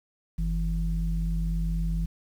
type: tone pair together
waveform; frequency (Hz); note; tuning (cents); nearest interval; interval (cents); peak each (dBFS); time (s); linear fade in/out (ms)
sine; 47.96 / 164.81; G1 / E3; -37 / 0; octave + major sixth; 2137; -25 / -29; 0.38-2.06; 10
effects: tanh soft clip ceiling -17 dBFS + 9-bit